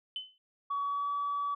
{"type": "tone with exponential decay", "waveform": "sine", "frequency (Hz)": 3037, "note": "F#7", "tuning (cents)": 44, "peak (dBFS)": -31, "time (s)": [0.16, 0.38], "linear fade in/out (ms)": 1, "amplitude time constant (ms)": 46}
{"type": "tone with pitch glide", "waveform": "sine", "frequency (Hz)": [1131, 1144.1], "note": ["C#6", "D6"], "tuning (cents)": [34, -46], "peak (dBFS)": -29, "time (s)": [0.7, 1.55], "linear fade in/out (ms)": 10, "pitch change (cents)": 20, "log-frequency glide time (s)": [0.82, 1.1]}
{"effects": ["tanh soft clip ceiling -26 dBFS"]}